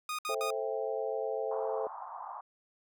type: tone bursts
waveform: sawtooth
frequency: 1235 Hz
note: D#6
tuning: 13 cents flat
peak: -30 dBFS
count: 3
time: 0.09-0.505 s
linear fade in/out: 2 ms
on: 97 ms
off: 62 ms
type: chord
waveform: sine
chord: A minor seventh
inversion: none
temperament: just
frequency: 440 / 528 / 660 / 792 Hz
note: A4 / C5 / E5 / G5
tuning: 0 / +16 / +2 / +18 cents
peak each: -35 / -36 / -38 / -41 dBFS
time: 0.29-1.87 s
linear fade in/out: 2 ms
type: band-pass noise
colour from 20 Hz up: white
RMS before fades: -43 dBFS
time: 1.51-2.41 s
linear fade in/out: 5 ms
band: 740 to 1100 Hz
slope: 48 dB/octave
effects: none